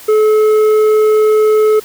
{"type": "tone with tanh clipping", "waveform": "sine", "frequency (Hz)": 430.3, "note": "A4", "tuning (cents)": -39, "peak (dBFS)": -8, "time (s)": [0.08, 1.8], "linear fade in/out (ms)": 10, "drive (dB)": 7, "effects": ["white hiss -35 dBFS RMS until 1.84 s"]}